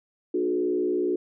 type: tone with frequency modulation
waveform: sine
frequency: 361.5 Hz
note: F#4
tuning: 40 cents flat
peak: -22 dBFS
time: 0.34-1.16 s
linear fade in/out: 5 ms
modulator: 61.2 Hz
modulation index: 1
effects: none